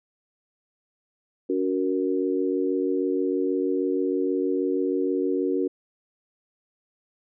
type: chord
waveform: sine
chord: F# major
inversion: second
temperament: equal with one note detuned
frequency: 283.7 / 370 / 466.2 Hz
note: C#4 / F#4 / A#4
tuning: +40 / 0 / 0 cents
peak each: -26 / -25 / -28 dBFS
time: 1.49-5.68 s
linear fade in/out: 10 ms
effects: none